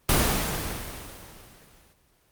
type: noise with exponential decay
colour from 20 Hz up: pink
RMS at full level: -19 dBFS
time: 0.09-1.93 s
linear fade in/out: 2 ms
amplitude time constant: 400 ms
effects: pink hiss -64 dBFS RMS until 2.31 s + Opus 24 kbps